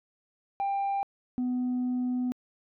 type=tone pair in turn; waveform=sine; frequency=793 / 249.8 Hz; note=G5 / B3; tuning=+20 / +20 cents; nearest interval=octave + minor sixth; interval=2000 cents; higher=first; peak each=-24 dBFS; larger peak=neither; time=0.6-1.03 / 1.38-2.32 s; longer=second; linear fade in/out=0 ms; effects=tanh soft clip ceiling -25 dBFS